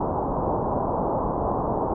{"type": "low-pass noise", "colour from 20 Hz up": "white", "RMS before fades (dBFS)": -25, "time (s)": [0, 1.94], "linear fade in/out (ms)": 5, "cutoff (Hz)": 1000, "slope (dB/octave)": 48, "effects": []}